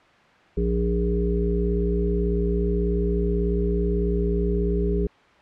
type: harmonic tone with a mistuned harmonic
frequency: 58.27 Hz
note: A#1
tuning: in tune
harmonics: 1 / 3 / 5 / 7 / 8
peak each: -23 / -26 / -33 / -25 / -38 dBFS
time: 0.57-5.07 s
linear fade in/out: 5 ms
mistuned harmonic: 1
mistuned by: -32 cents
effects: white hiss -53 dBFS RMS until 5.41 s + low-pass 2000 Hz 12 dB/octave